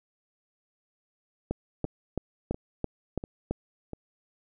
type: two click trains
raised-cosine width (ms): 2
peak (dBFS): -15 / -23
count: 7 / 4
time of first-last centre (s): 1.51-3.51 / 1.85-3.933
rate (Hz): 3 / 1.44
effects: none